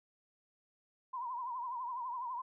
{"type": "tone with vibrato", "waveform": "sine", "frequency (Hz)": 987.8, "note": "B5", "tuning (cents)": 0, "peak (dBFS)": -37, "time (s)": [1.13, 2.42], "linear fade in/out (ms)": 10, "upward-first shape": "triangle", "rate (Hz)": 12, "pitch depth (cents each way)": 120, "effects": []}